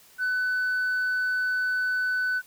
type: tone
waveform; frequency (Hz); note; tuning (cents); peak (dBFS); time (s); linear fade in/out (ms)
sine; 1500; F#6; +23; -21; 0.18-2.42; 50
effects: tanh soft clip ceiling -22 dBFS + white hiss -55 dBFS RMS until 2.46 s